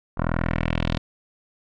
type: tone with low-pass filter sweep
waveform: 10% pulse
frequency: 41.2 Hz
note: E1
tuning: in tune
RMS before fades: -24 dBFS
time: 0.17-0.98 s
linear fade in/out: 10 ms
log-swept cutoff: 1200 to 4000 Hz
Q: 2.2
effects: none